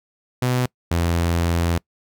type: tone pair in turn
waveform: sawtooth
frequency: 125.5 / 84.97 Hz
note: B2 / F2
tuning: +28 / -47 cents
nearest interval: perfect fifth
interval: 675 cents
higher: first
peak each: -14 dBFS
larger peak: neither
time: 0.42-0.66 / 0.91-1.78 s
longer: second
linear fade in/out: 5 ms
effects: noise-tail reverb RT60 0.1 s tail -25 dB re dry